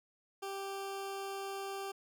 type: tone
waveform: 20% pulse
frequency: 392 Hz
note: G4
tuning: in tune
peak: -34 dBFS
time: 0.42-1.92 s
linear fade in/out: 10 ms
effects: none